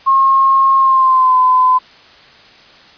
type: tone with pitch glide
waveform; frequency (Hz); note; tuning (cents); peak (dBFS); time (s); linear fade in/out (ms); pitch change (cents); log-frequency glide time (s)
sine; 1077 to 1017.1; C6 to C6; +50 to -49; -7; 0.06-1.79; 20; -99; 0.77-1.37
effects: white hiss -42 dBFS RMS until 2.97 s + resampled to 11025 Hz